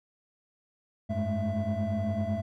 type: tone cluster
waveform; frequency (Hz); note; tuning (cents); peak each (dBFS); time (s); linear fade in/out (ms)
triangle; 93.6 / 103.4 / 208.2 / 216.3 / 667; F#2 / G#2 / G#3 / A3 / E5; +20 / -7 / +5 / -29 / +20; -31; 1.09-2.42; 20
effects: tanh soft clip ceiling -20 dBFS